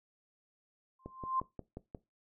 sine tone with exponential growth, 1046.5 Hz, C6, in tune, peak -27 dBFS, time 0.99-1.4 s, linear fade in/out 5 ms, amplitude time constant 88 ms
click train, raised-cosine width 2 ms, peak -29 dBFS, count 6, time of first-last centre 1.06-1.948 s, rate 5.63 Hz
effects noise-tail reverb RT60 0.2 s tail -18 dB re dry

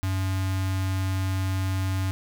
square tone with notch filter, 94.9 Hz, F#2, 44 cents sharp, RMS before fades -26 dBFS, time 0.03-2.11 s, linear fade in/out 0 ms, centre 490 Hz, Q 1.2, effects none

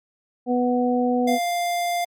harmonic tone, 246.9 Hz, B3, in tune, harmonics 1 / 2 / 3, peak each -20 / -23 / -25 dBFS, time 0.46-1.39 s, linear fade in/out 50 ms
square tone, 698.5 Hz, F5, in tune, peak -22 dBFS, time 1.27-2.05 s, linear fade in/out 10 ms
effects MP3 64 kbps

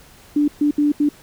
sine tone bursts at uneven times, 293.7 Hz, D4, in tune, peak -13 dBFS, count 4, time 0.36-0.48 / 0.61-0.71 / 0.78-0.92 / 1-1.09 s, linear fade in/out 5 ms, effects pink hiss -47 dBFS RMS until 1.22 s

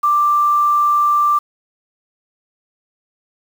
sine tone with quantisation, 1179 Hz, D6, 6 cents sharp, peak -11 dBFS, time 0.03-1.39 s, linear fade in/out 10 ms, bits 6, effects none

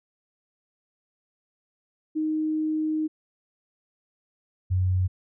sine tone pair in turn, 311.1 / 92.24 Hz, D#4 / F#2, 0 / -5 cents, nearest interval octave + major sixth, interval 2105 cents, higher first, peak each -23 / -20 dBFS, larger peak second, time 2.15-3.08 / 4.7-5.08 s, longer first, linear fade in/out 20 ms, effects none

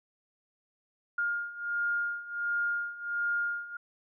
sine beating tone pair, 1413 / 1414.4 Hz, F6 / F6, +20 / +22 cents, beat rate 1.4 Hz, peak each -34 / -31 dBFS, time 1.18-3.77 s, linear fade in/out 5 ms, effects none

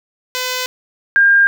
5% pulse / sine tone pair in turn, 506 / 1606.4 Hz, B4 / G6, +42 / +42 cents, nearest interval octave + minor sixth, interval 2000 cents, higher second, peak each -7 dBFS, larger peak neither, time 0.35-0.66 / 1.16-1.47 s, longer neither, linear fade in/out 0 ms, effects none

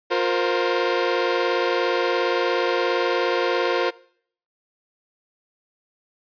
sawtooth chord, F suspended fourth, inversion none, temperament equal with one note detuned, 355.1 / 466.2 / 523.3 Hz, F4 / Bb4 / C5, +29 / 0 / 0 cents, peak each -20 dBFS, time 0.1-3.91 s, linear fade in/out 20 ms, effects noise-tail reverb RT60 0.6 s tail -22 dB re dry + resampled to 11025 Hz

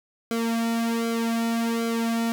sawtooth tone with flanger, 230 Hz, A#3, 23 cents flat, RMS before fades -25 dBFS, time 0.31-2.32 s, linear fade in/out 0 ms, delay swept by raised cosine 1.1 to 2.5 ms, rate 1.3 Hz, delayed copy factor -0.8, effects none

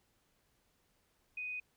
sine tone, 2493 Hz, D#7, 3 cents sharp, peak -38 dBFS, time 1.37-1.6 s, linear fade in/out 5 ms, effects pink hiss -75 dBFS RMS until 1.76 s

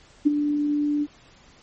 sine tone with ADSR envelope, 293.7 Hz, D4, in tune, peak -11 dBFS, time 0.25-1.07 s, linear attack 20 ms, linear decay 18 ms, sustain -9 dB, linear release 46 ms, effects pink hiss -53 dBFS RMS until 1.62 s + MP3 32 kbps

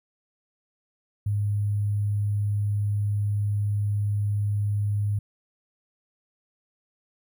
sine tone with sample-and-hold, 102.9 Hz, G#2, 16 cents flat, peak -22 dBFS, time 1.26-5.19 s, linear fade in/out 5 ms, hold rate 11025 Hz, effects none

